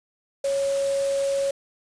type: tone in noise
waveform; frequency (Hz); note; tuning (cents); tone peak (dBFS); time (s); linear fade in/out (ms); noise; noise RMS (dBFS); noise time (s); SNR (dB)
sine; 553; C#5; -4; -21; 0.44-1.51; 5; white; -36; 0.44-1.51; +12
effects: resampled to 22050 Hz